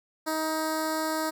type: tone with notch filter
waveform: 10% pulse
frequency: 315.1 Hz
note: D#4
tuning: 22 cents sharp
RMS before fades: -29 dBFS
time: 0.26-1.31 s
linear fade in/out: 20 ms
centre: 2500 Hz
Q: 1.1
effects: none